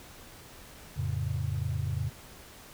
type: chord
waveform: sine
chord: F augmented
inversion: none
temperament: equal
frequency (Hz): 87.31 / 110 / 138.59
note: F2 / A2 / C#3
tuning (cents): 0 / 0 / 0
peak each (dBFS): -33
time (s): 0.96-2.1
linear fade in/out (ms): 20
effects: pink hiss -50 dBFS RMS until 2.73 s